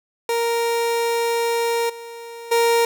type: tone with level steps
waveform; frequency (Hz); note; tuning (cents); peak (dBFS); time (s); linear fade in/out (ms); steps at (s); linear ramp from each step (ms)
30% pulse; 466.2; A#4; 0; -16 / -31 / -12; 0.29-2.85; 2; 1.89 / 2.51; 10
effects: none